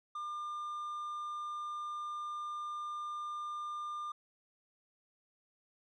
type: tone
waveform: triangle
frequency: 1200 Hz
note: D6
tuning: 37 cents sharp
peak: -36 dBFS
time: 0.15-4.12 s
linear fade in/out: 5 ms
effects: resampled to 22050 Hz